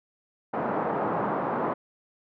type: band-pass noise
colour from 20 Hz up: white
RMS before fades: -28 dBFS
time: 0.53-1.74 s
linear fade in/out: 10 ms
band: 140 to 1100 Hz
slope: 24 dB/octave
effects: none